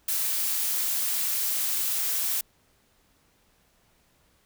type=noise; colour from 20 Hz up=blue; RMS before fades=-27 dBFS; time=0.08-2.41 s; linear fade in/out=5 ms; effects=pink hiss -65 dBFS RMS until 4.45 s